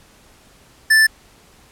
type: tone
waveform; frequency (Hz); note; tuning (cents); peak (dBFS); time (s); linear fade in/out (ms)
square; 1760; A6; 0; -10; 0.9-1.07; 10
effects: pink hiss -50 dBFS RMS until 1.71 s + low-pass 12000 Hz 12 dB/octave